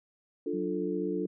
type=chord; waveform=sine; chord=D minor; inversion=none; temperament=equal; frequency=293.7 / 349.2 / 440 Hz; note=D4 / F4 / A4; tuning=0 / 0 / 0 cents; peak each=-34 dBFS; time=0.46-1.26 s; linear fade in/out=5 ms
type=tone with vibrato; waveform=sine; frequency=185 Hz; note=F#3; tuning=in tune; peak=-36 dBFS; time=0.53-1.27 s; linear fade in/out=10 ms; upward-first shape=sine; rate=5.8 Hz; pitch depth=14 cents each way
effects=none